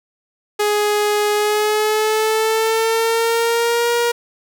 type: tone with pitch glide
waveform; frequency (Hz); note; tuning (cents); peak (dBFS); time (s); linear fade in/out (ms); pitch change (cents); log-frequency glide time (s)
sawtooth; 417.2 to 473.7; G#4 to A#4; +8 to +28; -11; 0.59-4.12; 10; +220; 1.34-3.9
effects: none

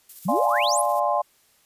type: noise with tremolo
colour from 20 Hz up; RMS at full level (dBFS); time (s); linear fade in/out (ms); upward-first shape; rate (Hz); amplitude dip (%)
violet; -39; 0.09-1; 5; square; 15; 40
type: exponential sweep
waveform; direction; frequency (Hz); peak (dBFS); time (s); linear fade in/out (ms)
sine; up; 156.5 to 11840; -23; 0.25-0.82; 10
type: chord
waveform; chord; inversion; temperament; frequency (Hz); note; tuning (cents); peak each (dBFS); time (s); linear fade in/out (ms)
sine; D half-diminished seventh; none; equal; 587.3 / 698.5 / 830.6 / 1046.5; D5 / F5 / Ab5 / C6; 0 / 0 / 0 / 0; -25; 0.28-1.22; 10
effects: white hiss -61 dBFS RMS until 1.65 s + resampled to 32000 Hz

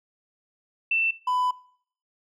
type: tone pair in turn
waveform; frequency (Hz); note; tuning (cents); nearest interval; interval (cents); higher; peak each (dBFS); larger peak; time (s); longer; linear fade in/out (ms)
sine / triangle; 2675 / 999.4; E7 / B5; +25 / +20; octave + perfect fourth; 1705; first; -20; neither; 0.91-1.11 / 1.27-1.51; second; 5
effects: noise-tail reverb RT60 0.6 s tail -22 dB re dry

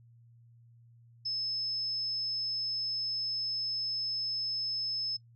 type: tone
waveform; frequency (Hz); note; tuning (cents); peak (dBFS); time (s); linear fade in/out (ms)
sine; 5220; E8; -18; -31; 1.25-5.17; 10
effects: noise-tail reverb RT60 0.1 s tail -19 dB re dry + added 117 Hz sine -56 dBFS peak until 5.35 s

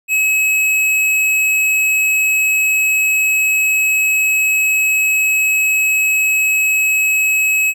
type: tone with tanh clipping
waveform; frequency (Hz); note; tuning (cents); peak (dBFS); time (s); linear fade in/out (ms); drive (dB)
sine; 2566; E7; -47; -13; 0.08-7.74; 50; 18
effects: none

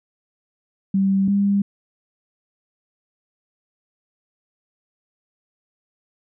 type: tone pair in turn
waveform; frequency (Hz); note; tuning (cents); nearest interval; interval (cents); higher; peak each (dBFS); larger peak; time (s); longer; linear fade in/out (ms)
sine; 194.3 / 200.2; G3 / G3; -15 / +37; minor second; 52; second; -15; neither; 0.94-1.28 / 1.28-1.62; neither; 5
effects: none

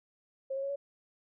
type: tone with pitch steps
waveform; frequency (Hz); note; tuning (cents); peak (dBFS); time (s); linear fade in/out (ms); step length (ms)
sine; 536 / 544.7 / 553.6 / 562.6; C5 / C#5 / C#5 / C#5; +42 / -30 / -2 / +26; -32; 0.5-0.76; 10; 65
effects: none

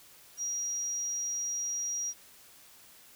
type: tone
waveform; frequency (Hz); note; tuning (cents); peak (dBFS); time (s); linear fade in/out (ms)
sine; 5730; F8; +44; -31; 0.37-2.14; 50
effects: white hiss -56 dBFS RMS until 3.15 s

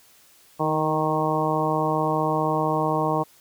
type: harmonic tone with a mistuned harmonic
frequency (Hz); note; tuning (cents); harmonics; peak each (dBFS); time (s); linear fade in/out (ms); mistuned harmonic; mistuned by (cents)
155.3; D#3; -3; 1 / 2 / 3 / 4 / 5 / 6 / 7; -28 / -28 / -28 / -28 / -28 / -28 / -28; 0.59-3.24; 20; 2; +24
effects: white hiss -55 dBFS RMS until 3.4 s

